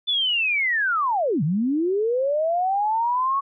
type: linear two-way sweep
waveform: sine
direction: down then up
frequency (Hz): 3520 to 138.59 to 1119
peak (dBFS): -19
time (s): 0.07-3.41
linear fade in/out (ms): 20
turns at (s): 1.43
effects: none